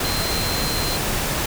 sine tone in noise, 4127 Hz, C8, 25 cents flat, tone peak -27 dBFS, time 0.04-0.97 s, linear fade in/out 5 ms, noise pink, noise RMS -23 dBFS, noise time 0-1.46 s, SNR -7 dB, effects none

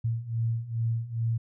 sine beating tone pair, 113.4 / 115.8 Hz, A#2 / A#2, -47 / -11 cents, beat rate 2.4 Hz, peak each -31 / -28 dBFS, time 0.04-1.38 s, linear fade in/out 10 ms, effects none

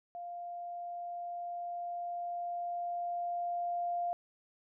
sine tone with level ramp, 698.5 Hz, F5, in tune, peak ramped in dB -40 to -31 dBFS, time 0.15-4.13 s, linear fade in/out 0 ms, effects none

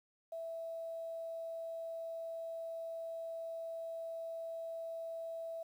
sine tone with quantisation, 659.3 Hz, E5, in tune, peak -40 dBFS, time 0.32-5.63 s, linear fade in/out 5 ms, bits 11, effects none

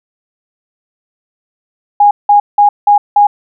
sine tone bursts, 822 Hz, G#5, 18 cents flat, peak -3 dBFS, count 5, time 2-3.27 s, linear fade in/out 5 ms, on 110 ms, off 180 ms, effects none

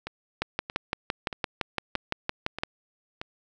two click trains, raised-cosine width 0.3 ms, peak -18 / -10 dBFS, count 6 / 14, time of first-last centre 0.07-3.215 / 0.42-2.635 s, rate 1.59 / 5.87 Hz, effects none

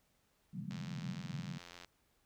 white band-pass noise, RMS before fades -43 dBFS, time 0.53-1.58 s, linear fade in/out 5 ms, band 130 to 200 Hz, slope 48 dB/octave
click train, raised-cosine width 0.2 ms, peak -33 dBFS, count 100, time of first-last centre 0.71-1.847 s, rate 87.1 Hz
effects pink hiss -75 dBFS RMS until 2.25 s

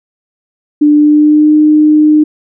sine tone with pitch glide, 296.7 to 304.2 Hz, D4 to D#4, +18 to -39 cents, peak -3 dBFS, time 0.81-2.24 s, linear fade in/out 10 ms, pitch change +43 cents, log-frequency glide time 0.93-1.54 s, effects none

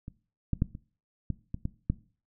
clicks, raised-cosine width 5 ms, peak -27 / -15 / -12 / -27 / -18 / -21 / -18 / -13 dBFS, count 8, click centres 0.081 / 0.533 / 0.621 / 0.751 / 1.303 / 1.544 / 1.654 / 1.9 s, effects noise-tail reverb RT60 0.4 s tail -19 dB re dry

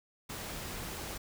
pink noise, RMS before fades -41 dBFS, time 0.29-1.18 s, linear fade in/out 10 ms, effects none

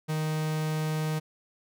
45% pulse tone, 155.56 Hz, D#3, in tune, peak -27 dBFS, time 0.08-1.2 s, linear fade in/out 20 ms, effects none

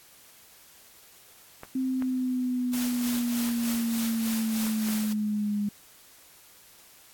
clicks, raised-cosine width 0.5 ms, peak -25 dBFS, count 5, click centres 1.634 / 2.023 / 3.49 / 4.667 / 4.886 s
sine linear sweep, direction down, 261.6 to 204.8 Hz, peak -25 dBFS, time 1.75-5.69 s, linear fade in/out 5 ms
white noise with tremolo, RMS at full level -34 dBFS, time 2.73-5.13 s, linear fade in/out 5 ms, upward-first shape sine, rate 3.3 Hz, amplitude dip 50%
effects white hiss -54 dBFS RMS until 7.13 s + AAC 64 kbps

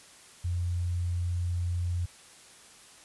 sine tone, 87.8 Hz, F2, 10 cents sharp, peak -27 dBFS, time 0.44-2.06 s, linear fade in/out 10 ms, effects white hiss -53 dBFS RMS until 3.04 s + resampled to 24000 Hz

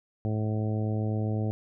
harmonic tone, 107.9 Hz, A2, 33 cents flat, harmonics 1 / 2 / 3 / 4 / 5 / 6 / 7, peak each -27 / -33 / -37 / -39 / -41 / -43 / -44 dBFS, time 0.25-1.51 s, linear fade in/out 0 ms, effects none

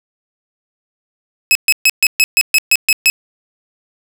sawtooth tone bursts, 2572 Hz, E7, 43 cents flat, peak -4 dBFS, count 10, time 1.51-3.1 s, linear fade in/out 0 ms, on 42 ms, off 130 ms, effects none

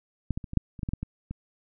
clicks, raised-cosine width 5 ms, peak -14 / -18 / -26 / -23 / -8 / -29 / -17 / -18 / -16 / -19 / -22 dBFS, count 11, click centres 0.307 / 0.375 / 0.442 / 0.534 / 0.573 / 0.792 / 0.832 / 0.889 / 0.935 / 1.03 / 1.31 s, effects none

